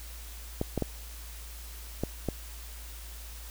clicks, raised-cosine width 2 ms, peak -15 dBFS, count 5, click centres 0.614 / 0.777 / 0.823 / 2.036 / 2.287 s, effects added 56 Hz sine -42 dBFS peak until 3.5 s + white hiss -48 dBFS RMS until 3.5 s

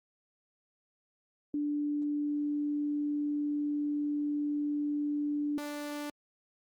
sine / sawtooth tone pair in turn, 293.4 / 293.4 Hz, D4 / D4, -2 / -2 cents, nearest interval unison, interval 0 cents, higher neither, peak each -29 / -32 dBFS, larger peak first, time 1.54-5.58 / 5.58-6.1 s, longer first, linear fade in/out 2 ms, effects Opus 32 kbps

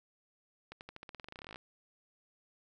accelerating click train, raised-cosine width 0.3 ms, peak -30 dBFS, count 21, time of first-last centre 0.72-1.559 s, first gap 89 ms, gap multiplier 0.91, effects none

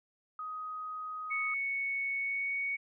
sine tone, 1254 Hz, D#6, 13 cents sharp, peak -37 dBFS, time 0.39-1.54 s, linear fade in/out 2 ms
sine tone with pitch glide, 2217 to 2231 Hz, C#7 to C#7, 0 to +11 cents, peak -31 dBFS, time 1.3-2.77 s, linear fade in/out 20 ms, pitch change +11 cents, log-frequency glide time 2.16-2.54 s
effects none

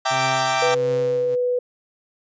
sawtooth chord, E half-diminished seventh, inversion none, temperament equal with one note detuned, 659.3 / 784 / 916.3 / 1174.7 Hz, E5 / G5 / Bb5 / D6, 0 / 0 / -30 / 0 cents, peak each -21 / -18 / -24 / -21 dBFS, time 0.05-0.75 s, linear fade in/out 10 ms
sawtooth tone with tremolo, 132.6 Hz, C3, 23 cents sharp, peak -23 dBFS, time 0.1-1.36 s, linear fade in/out 20 ms, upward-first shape triangle, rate 1.5 Hz, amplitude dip 80%
sine tone, 493.9 Hz, B4, in tune, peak -18 dBFS, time 0.62-1.59 s, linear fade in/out 5 ms
effects resampled to 16000 Hz

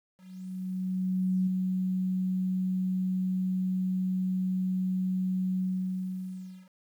sine tone with ADSR envelope, 185.8 Hz, F#3, 7 cents sharp, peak -23 dBFS, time 0.17-6.7 s, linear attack 1300 ms, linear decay 6 ms, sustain -3 dB, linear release 1100 ms, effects 10-bit

